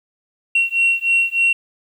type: beating tone pair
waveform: sine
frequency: 2732 / 2735.3 Hz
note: F7 / F7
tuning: -39 / -37 cents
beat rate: 3.3 Hz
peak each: -16 dBFS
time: 0.55-1.53 s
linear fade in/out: 5 ms
effects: tanh soft clip ceiling -9 dBFS + 8-bit